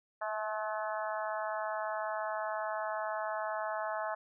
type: harmonic tone with a mistuned harmonic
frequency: 214.5 Hz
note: A3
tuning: 44 cents flat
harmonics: 3 / 4 / 5 / 6 / 7 / 8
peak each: -37 / -39 / -41 / -43 / -44 / -45 dBFS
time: 0.21-4.15 s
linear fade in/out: 10 ms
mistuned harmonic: 3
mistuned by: +15 cents
effects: none